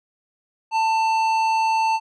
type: tone with tanh clipping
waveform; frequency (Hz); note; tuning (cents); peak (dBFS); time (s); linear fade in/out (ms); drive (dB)
sine; 890; A5; +20; -19; 0.71-2; 50; 12
effects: none